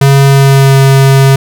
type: tone with pitch glide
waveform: square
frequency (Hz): 138 to 135.71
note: C#3 to C#3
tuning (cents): -7 to -36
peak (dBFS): -3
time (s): 0.01-1.36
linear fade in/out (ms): 5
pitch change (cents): -29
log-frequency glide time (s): 0.25-0.78
effects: none